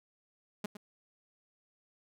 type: tone with echo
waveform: sawtooth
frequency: 207.7 Hz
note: G#3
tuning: in tune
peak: -29 dBFS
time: 0.64-0.66 s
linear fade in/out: 5 ms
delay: 110 ms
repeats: 1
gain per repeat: -11 dB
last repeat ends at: 0.77 s
effects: none